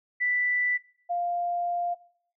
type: tone pair in turn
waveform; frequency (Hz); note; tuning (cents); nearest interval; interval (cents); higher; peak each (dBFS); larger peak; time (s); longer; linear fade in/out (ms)
sine; 1978 / 699.3; B6 / F5; +2 / +2; octave + tritone; 1800; first; -23 / -25; first; 0.2-0.78 / 1.09-1.95; second; 20
effects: noise-tail reverb RT60 0.7 s tail -21 dB re dry